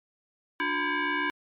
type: tone with frequency modulation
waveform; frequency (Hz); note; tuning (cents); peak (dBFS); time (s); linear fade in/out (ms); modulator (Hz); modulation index
sine; 293; D4; -4; -25; 0.6-1.3; 0; 653; 3.3
effects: MP3 64 kbps